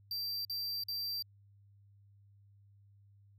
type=tone bursts; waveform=square; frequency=4699 Hz; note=D8; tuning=in tune; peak=-36 dBFS; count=3; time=0.11-1.224 s; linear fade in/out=2 ms; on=340 ms; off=47 ms; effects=added 100 Hz sine -60 dBFS peak until 3.38 s